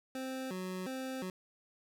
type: tone with vibrato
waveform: 25% pulse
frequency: 220 Hz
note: A3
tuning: in tune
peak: -34 dBFS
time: 0.15-1.3 s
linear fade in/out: 2 ms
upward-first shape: square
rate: 1.4 Hz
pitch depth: 300 cents each way
effects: none